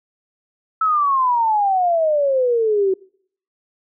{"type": "exponential sweep", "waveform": "sine", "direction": "down", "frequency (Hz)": [1318.5, 373.6], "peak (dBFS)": -14, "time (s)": [0.81, 2.94], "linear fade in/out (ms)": 5, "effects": ["noise-tail reverb RT60 0.6 s tail -24 dB re dry"]}